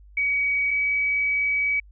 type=tone pair in turn; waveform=sine; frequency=2264 / 2276 Hz; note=C#7 / C#7; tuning=+36 / +45 cents; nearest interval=unison; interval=9 cents; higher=second; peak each=-20 dBFS; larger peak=neither; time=0.17-0.71 / 0.71-1.8 s; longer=second; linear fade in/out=5 ms; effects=added 50 Hz sine -46 dBFS peak until 1.91 s